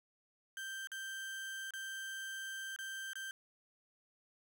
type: tone with dropouts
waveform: 35% pulse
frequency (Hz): 1568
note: G6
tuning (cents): 0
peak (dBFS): -40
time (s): 0.57-3.31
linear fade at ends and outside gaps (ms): 1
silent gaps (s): 0.872-0.917 / 1.707-1.736 / 2.762-2.788 / 3.133-3.155
effects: none